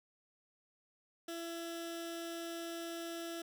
15% pulse tone with notch filter, 335.5 Hz, E4, 31 cents sharp, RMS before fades -43 dBFS, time 1.28-3.42 s, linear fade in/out 5 ms, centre 990 Hz, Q 1.2, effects none

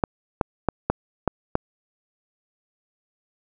clicks, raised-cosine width 1 ms, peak -5 dBFS, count 6, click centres 0.038 / 0.412 / 0.687 / 0.9 / 1.277 / 1.554 s, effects none

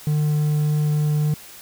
triangle tone, 150.3 Hz, D3, 40 cents sharp, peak -15 dBFS, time 0.07-1.34 s, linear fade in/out 2 ms, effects white hiss -42 dBFS RMS until 1.61 s

